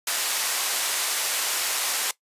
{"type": "band-pass noise", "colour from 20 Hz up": "white", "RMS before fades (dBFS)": -26, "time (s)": [0.07, 2.11], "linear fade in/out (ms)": 2, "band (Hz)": [600, 11000], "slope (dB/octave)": 12, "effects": ["noise-tail reverb RT60 0.1 s tail -18 dB re dry", "resampled to 32000 Hz"]}